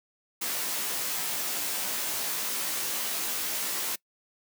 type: noise with comb filter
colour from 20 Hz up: white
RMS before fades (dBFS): -31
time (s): 0.41-3.96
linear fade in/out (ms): 10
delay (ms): 16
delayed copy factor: +0.95
effects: noise-tail reverb RT60 0.1 s tail -23 dB re dry + high-pass 200 Hz 12 dB/octave